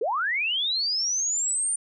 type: linear sweep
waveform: sine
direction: up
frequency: 392 to 9110 Hz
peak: -23 dBFS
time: 0.01-1.76 s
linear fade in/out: 5 ms
effects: none